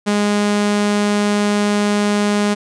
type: tone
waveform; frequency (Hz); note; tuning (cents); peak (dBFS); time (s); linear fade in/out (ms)
sawtooth; 206.4; G#3; -10; -10; 0.06-2.55; 20
effects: resampled to 22050 Hz